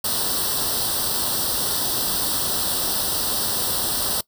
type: noise with comb filter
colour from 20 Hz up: white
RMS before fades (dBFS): -23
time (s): 0.04-4.21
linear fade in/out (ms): 5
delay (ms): 0.22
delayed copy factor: +0.85
effects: noise-tail reverb RT60 0.1 s tail -22 dB re dry